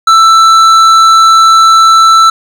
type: tone with hard clipping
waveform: triangle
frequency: 1327 Hz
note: E6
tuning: 11 cents sharp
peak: -3 dBFS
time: 0.07-2.3 s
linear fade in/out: 5 ms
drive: 13 dB
effects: none